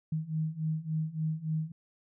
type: beating tone pair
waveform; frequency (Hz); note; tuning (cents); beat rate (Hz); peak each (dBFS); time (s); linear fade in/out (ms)
sine; 155.56 / 159.06; D#3 / D#3; 0 / +38; 3.5; -34 / -32; 0.12-1.72; 5
effects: none